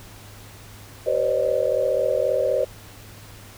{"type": "tone cluster", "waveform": "sine", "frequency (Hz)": [385.9, 493.2, 537, 572, 614], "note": ["G4", "B4", "C5", "D5", "D#5"], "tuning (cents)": [-27, -2, 45, -46, -23], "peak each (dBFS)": [-30, -24, -23, -29, -24], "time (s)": [1.06, 2.65], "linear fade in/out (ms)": 10, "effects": ["added 103 Hz sine -45 dBFS peak until 3.57 s", "pink hiss -45 dBFS RMS until 3.57 s"]}